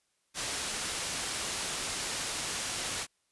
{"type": "low-pass noise", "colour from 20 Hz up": "white", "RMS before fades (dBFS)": -35, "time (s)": [0.34, 3.07], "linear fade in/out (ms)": 50, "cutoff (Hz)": 9200, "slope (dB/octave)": 12, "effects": ["white hiss -75 dBFS RMS until 3.31 s", "resampled to 24000 Hz"]}